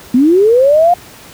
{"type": "linear sweep", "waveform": "sine", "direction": "up", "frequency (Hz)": [235.7, 720], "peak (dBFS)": -5, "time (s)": [0.14, 0.94], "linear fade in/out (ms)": 5, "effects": ["pink hiss -36 dBFS RMS until 1.33 s", "high-pass 60 Hz 12 dB/octave"]}